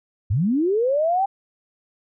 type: linear sweep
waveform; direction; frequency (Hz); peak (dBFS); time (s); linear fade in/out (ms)
sine; up; 83 to 801; -17; 0.3-1.26; 10
effects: none